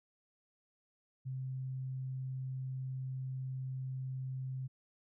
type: tone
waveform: sine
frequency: 130.81 Hz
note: C3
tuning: in tune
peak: -37 dBFS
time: 1.25-4.68 s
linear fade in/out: 20 ms
effects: none